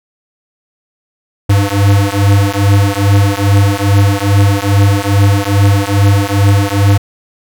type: beating tone pair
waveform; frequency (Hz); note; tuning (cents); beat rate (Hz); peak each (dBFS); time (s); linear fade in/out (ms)
square; 98.9 / 101.3; G2 / G#2; +16 / -43; 2.4; -11; 1.49-6.98; 10
effects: none